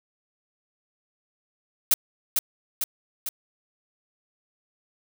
blue noise with echo, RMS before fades -18 dBFS, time 1.91-1.94 s, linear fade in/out 2 ms, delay 450 ms, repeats 3, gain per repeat -4 dB, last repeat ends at 3.29 s, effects none

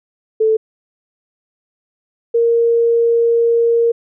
sine tone pair in turn, 439.5 / 465.6 Hz, A4 / A#4, -2 / -2 cents, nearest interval minor second, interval 100 cents, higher second, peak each -10 dBFS, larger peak neither, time 0.4-0.57 / 2.34-3.92 s, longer second, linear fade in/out 10 ms, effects none

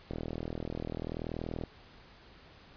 click train, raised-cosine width 2 ms, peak -23 dBFS, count 63, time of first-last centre 0.11-1.637 s, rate 40.6 Hz, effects pink hiss -56 dBFS RMS until 2.76 s + resampled to 11025 Hz

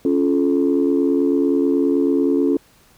sine chord, Db augmented, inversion none, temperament just, 277.2 / 346.5 / 433.1 Hz, Db4 / F4 / A4, 0 / -14 / -27 cents, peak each -16 / -19 / -20 dBFS, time 0.05-2.57 s, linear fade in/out 2 ms, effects tanh soft clip ceiling -7 dBFS + pink hiss -53 dBFS RMS until 2.97 s

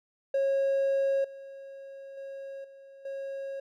triangle tone with level steps, 546 Hz, C#5, 26 cents flat, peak -21 / -40 / -36 / -46 / -32 dBFS, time 0.34-3.6 s, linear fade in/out 5 ms, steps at 1.24 / 2.17 / 2.64 / 3.05 s, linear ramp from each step 5 ms, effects tanh soft clip ceiling -18 dBFS

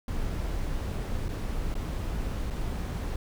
brown noise with dropouts, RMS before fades -31 dBFS, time 0.08-3.16 s, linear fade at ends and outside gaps 2 ms, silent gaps 1.284-1.289 / 1.742-1.752 / 2.502-2.506 s, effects none

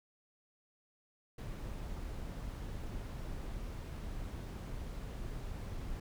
brown noise, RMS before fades -42 dBFS, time 1.38-6 s, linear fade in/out 5 ms, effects none

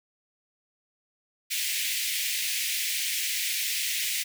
pink high-pass noise, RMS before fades -29 dBFS, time 1.5-4.24 s, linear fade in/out 20 ms, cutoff 2000 Hz, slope 48 dB/octave, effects none

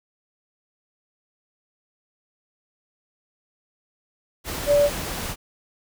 sine tone in noise, 578 Hz, D5, 28 cents flat, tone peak -14 dBFS, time 4.66-4.9 s, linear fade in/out 50 ms, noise pink, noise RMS -30 dBFS, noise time 4.44-5.36 s, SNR +13 dB, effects none

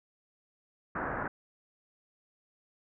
white low-pass noise, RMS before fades -35 dBFS, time 0.95-1.28 s, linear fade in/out 5 ms, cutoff 1700 Hz, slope 48 dB/octave, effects none

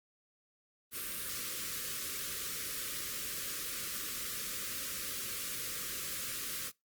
white band-stop noise, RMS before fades -39 dBFS, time 0.91-6.72 s, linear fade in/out 50 ms, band 580 to 1100 Hz, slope 96 dB/octave, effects noise-tail reverb RT60 0.2 s tail -23 dB re dry + Opus 32 kbps

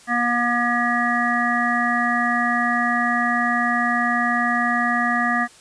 harmonic tone, 240 Hz, B3, 49 cents flat, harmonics 1 / 3 / 5 / 7 / 8, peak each -24 / -24 / -24 / -24 / -24 dBFS, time 0.07-5.48 s, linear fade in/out 50 ms, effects white hiss -48 dBFS RMS until 5.6 s + resampled to 22050 Hz

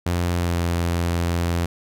sawtooth tone with pitch glide, 87.31 to 85.71 Hz, F2 to F2, 0 to -32 cents, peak -16 dBFS, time 0.06-1.66 s, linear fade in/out 5 ms, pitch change -32 cents, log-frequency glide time 0.35-0.6 s, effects none

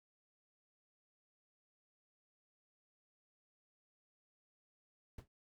brown noise with exponential decay, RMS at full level -45 dBFS, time 5.18-5.28 s, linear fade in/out 5 ms, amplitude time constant 21 ms, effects none

